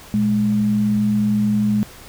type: tone pair together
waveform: sine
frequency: 117.5 / 209.4 Hz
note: A#2 / G#3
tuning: +14 / +15 cents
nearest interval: minor seventh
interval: 1001 cents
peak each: -25 / -15 dBFS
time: 0.14-1.83 s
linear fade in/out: 0 ms
effects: pink hiss -41 dBFS RMS until 2.08 s